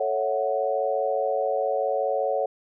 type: chord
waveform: sine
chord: F# minor seventh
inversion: first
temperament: equal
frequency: 440 / 554.4 / 659.3 / 740 Hz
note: A4 / C#5 / E5 / F#5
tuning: 0 / 0 / 0 / 0 cents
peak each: -29 / -25 / -31 / -28 dBFS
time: 0-2.46 s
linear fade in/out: 5 ms
effects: none